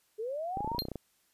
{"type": "linear sweep", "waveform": "sine", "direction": "up", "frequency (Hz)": [415.3, 984], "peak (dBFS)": -33, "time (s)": [0.18, 0.79], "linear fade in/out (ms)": 20}
{"type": "clicks", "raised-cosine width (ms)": 2, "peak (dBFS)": -24, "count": 12, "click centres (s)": [0.572, 0.606, 0.646, 0.676, 0.717, 0.748, 0.783, 0.821, 0.853, 0.885, 0.917, 0.957]}
{"type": "tone with exponential decay", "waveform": "square", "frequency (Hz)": 4194, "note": "C8", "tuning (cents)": 3, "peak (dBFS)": -26, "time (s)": [0.79, 0.88], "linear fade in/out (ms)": 0, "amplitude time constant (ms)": 18}
{"effects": ["white hiss -71 dBFS RMS until 1.33 s", "resampled to 32000 Hz"]}